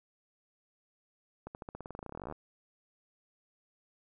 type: accelerating click train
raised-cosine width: 1 ms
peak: -28 dBFS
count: 25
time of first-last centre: 1.47-2.324 s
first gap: 79 ms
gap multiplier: 0.92
effects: none